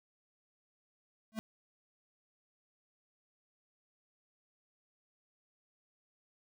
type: tone with exponential growth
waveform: square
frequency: 220 Hz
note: A3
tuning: in tune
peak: -32 dBFS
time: 1.32-1.39 s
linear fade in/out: 0 ms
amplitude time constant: 15 ms
effects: none